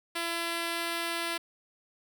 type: tone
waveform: 5% pulse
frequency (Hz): 337.4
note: E4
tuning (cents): +40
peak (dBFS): -19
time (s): 0.15-1.38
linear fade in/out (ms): 10
effects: none